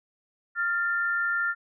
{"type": "tone pair together", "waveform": "sine", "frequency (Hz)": [1396.9, 1787.2], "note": ["F6", "A6"], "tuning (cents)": [0, 27], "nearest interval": "major third", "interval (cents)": 427, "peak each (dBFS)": [-25, -29], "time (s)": [0.55, 1.55], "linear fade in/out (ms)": 50, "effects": []}